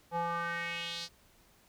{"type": "tone with band-pass filter sweep", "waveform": "square", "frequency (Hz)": 170, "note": "F3", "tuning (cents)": -46, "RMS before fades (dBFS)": -36, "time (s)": [0.11, 1.09], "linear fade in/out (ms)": 50, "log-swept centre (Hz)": [740, 4900], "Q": 3.1, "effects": ["pink hiss -64 dBFS RMS until 1.68 s"]}